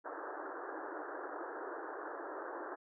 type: band-pass noise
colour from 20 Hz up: pink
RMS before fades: -44 dBFS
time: 0.04-2.76 s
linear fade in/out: 20 ms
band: 300 to 1700 Hz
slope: 96 dB/octave
effects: none